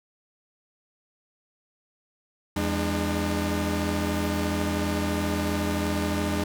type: tone cluster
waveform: sawtooth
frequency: 83 / 204.7 / 300.1 Hz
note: E2 / G#3 / D4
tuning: +12 / -25 / +38 cents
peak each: -25 dBFS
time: 2.56-6.44 s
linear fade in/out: 5 ms
effects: none